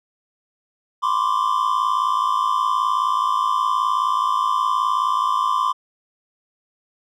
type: tone cluster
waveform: triangle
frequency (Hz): 1011 / 1070 / 1175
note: B5 / C6 / D6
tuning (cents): +40 / +38 / +1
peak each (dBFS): -20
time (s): 1.02-5.73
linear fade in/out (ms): 20
effects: none